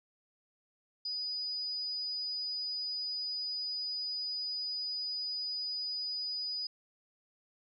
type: tone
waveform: sine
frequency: 4955 Hz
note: D#8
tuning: 8 cents flat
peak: -34 dBFS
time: 1.05-6.67 s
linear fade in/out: 5 ms
effects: none